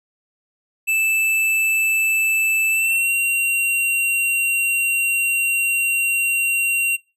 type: tone with pitch glide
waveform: square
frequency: 2637 to 2751 Hz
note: E7 to F7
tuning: 0 to -27 cents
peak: -17 dBFS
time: 0.87-6.97 s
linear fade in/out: 20 ms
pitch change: +73 cents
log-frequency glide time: 2.7-3.11 s
effects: noise-tail reverb RT60 0.3 s tail -23 dB re dry